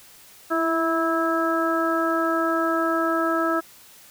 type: harmonic tone with a mistuned harmonic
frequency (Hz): 326.7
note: E4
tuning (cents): -15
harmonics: 1 / 2 / 3 / 4 / 5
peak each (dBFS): -24 / -26 / -34 / -24 / -30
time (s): 0.5-3.61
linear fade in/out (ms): 20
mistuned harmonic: 1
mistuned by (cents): +23
effects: white hiss -49 dBFS RMS until 4.1 s